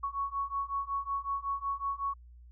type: beating tone pair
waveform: sine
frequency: 1108.7 / 1114.1 Hz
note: C#6 / C#6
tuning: 0 / +8 cents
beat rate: 5.4 Hz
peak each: -35 / -34 dBFS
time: 0.03-2.14 s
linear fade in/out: 10 ms
effects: added 60 Hz sine -50 dBFS peak until 2.51 s